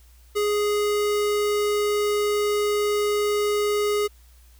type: tone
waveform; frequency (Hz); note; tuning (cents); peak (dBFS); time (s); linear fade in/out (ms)
square; 415.3; G#4; 0; -21; 0.35-4.08; 20
effects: added 60 Hz sine -49 dBFS peak until 4.59 s + white hiss -59 dBFS RMS until 4.59 s